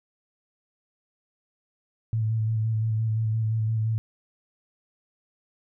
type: tone with vibrato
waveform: sine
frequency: 110.7 Hz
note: A2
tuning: 11 cents sharp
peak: -22 dBFS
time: 2.13-3.98 s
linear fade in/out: 0 ms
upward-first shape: square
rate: 5.8 Hz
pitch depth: 22 cents each way
effects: none